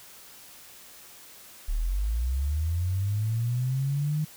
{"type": "linear sweep", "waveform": "sine", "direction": "up", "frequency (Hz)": [34.65, 155.56], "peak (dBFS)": -24, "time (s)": [1.68, 4.25], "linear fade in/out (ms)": 10, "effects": ["white hiss -49 dBFS RMS until 4.36 s"]}